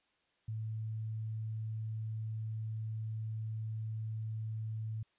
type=tone; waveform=sine; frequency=110 Hz; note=A2; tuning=in tune; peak=-36 dBFS; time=0.48-5.03 s; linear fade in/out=5 ms; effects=white hiss -75 dBFS RMS until 5.18 s + resampled to 8000 Hz